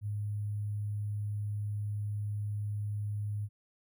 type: tone with sample-and-hold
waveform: sine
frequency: 103.83 Hz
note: G#2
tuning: in tune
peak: -32 dBFS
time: 0.01-3.49 s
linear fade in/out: 50 ms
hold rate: 11025 Hz
effects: none